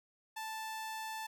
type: tone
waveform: sawtooth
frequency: 880 Hz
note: A5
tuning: in tune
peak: -36 dBFS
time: 0.36-1.27 s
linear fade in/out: 10 ms
effects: none